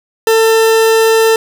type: tone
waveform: 40% pulse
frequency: 447.4 Hz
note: A4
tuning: 29 cents sharp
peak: -6 dBFS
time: 0.27-1.36 s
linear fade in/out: 2 ms
effects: none